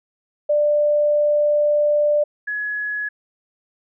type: tone pair in turn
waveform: sine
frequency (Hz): 592 / 1687.5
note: D5 / G#6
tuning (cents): +14 / +27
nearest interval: octave + tritone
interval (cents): 1813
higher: second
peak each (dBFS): -14 / -22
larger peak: first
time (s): 0.49-2.24 / 2.47-3.09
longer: first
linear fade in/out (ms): 10
effects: none